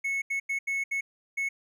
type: tone bursts at uneven times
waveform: triangle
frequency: 2198 Hz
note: C#7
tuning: 15 cents flat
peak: -25 dBFS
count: 6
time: 0.04-0.22 / 0.3-0.4 / 0.49-0.59 / 0.67-0.84 / 0.91-1.01 / 1.37-1.49 s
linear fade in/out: 10 ms
effects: none